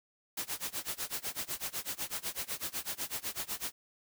white noise with tremolo, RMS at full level -35 dBFS, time 0.37-3.72 s, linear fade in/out 5 ms, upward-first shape sine, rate 8 Hz, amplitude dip 95%, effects none

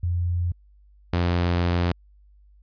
sine / sawtooth tone pair in turn, 87.3 / 87.3 Hz, F2 / F2, 0 / 0 cents, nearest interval unison, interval 0 cents, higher neither, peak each -21 / -16 dBFS, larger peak second, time 0.03-0.52 / 1.13-1.92 s, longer second, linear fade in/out 5 ms, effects added 50 Hz sine -51 dBFS peak until 2.62 s + resampled to 11025 Hz

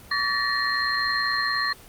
sine tone cluster, 1138 / 1767 / 1888 / 4192 Hz, C#6 / A6 / A#6 / C8, +45 / +7 / +22 / +2 cents, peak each -27 dBFS, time 0.11-1.73 s, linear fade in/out 5 ms, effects pink hiss -47 dBFS RMS until 1.88 s + Opus 24 kbps

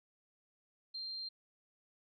sine tone, 4175 Hz, C8, 5 cents flat, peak -40 dBFS, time 0.94-1.29 s, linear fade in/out 10 ms, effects none

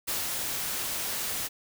white noise with ADSR envelope, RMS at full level -30 dBFS, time 0.07-1.49 s, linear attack 17 ms, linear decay 180 ms, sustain -2 dB, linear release 33 ms, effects none

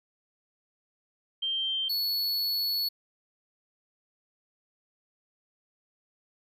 sine / square tone pair in turn, 3149 / 4406 Hz, G7 / C#8, +7 / -11 cents, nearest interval tritone, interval 582 cents, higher second, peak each -27 dBFS, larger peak neither, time 1.42-1.89 / 1.89-2.89 s, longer second, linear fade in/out 10 ms, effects none

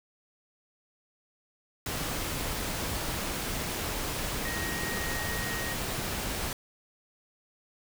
sine tone in noise, 1877 Hz, A#6, 11 cents sharp, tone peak -36 dBFS, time 4.45-5.74 s, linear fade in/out 2 ms, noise pink, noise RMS -33 dBFS, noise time 1.86-6.53 s, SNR -6 dB, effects none

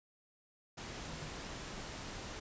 sine tone in noise, 152.9 Hz, D#3, 30 cents flat, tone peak -50 dBFS, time 1.02-1.29 s, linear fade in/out 10 ms, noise pink, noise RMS -45 dBFS, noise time 0.77-2.4 s, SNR -8 dB, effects resampled to 16000 Hz

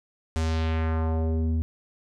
square tone with low-pass filter sweep, 80.5 Hz, E2, 41 cents flat, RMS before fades -25 dBFS, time 0.36-1.62 s, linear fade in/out 0 ms, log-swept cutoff 8400 to 180 Hz, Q 1.4, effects none

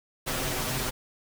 pink noise with comb filter, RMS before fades -30 dBFS, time 0.26-0.91 s, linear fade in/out 20 ms, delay 7.8 ms, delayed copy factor +0.7, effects none

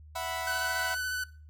sawtooth chord, E suspended second, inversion none, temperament equal, 659.3 / 740 / 987.8 Hz, E5 / F#5 / B5, 0 / 0 / 0 cents, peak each -33 dBFS, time 0.15-0.95 s, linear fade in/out 10 ms
45% pulse tone with vibrato, 1500 Hz, F#6, 23 cents sharp, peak -30 dBFS, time 0.47-1.24 s, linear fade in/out 5 ms, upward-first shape square, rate 14 Hz, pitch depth 13 cents each way
effects noise-tail reverb RT60 0.4 s tail -21 dB re dry + added 76 Hz sine -48 dBFS peak until 1.49 s

